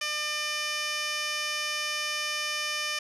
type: tone with band-pass filter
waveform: 15% pulse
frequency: 600 Hz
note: D5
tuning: 37 cents sharp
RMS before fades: -31 dBFS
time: 0.01-2.99 s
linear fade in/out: 5 ms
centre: 4100 Hz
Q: 1.7
effects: none